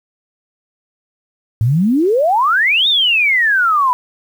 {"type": "exponential two-way sweep", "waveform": "sine", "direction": "up then down", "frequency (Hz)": [104.6, 3754, 972], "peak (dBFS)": -10, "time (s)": [1.61, 3.93], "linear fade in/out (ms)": 0, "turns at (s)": 2.88, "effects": ["7-bit"]}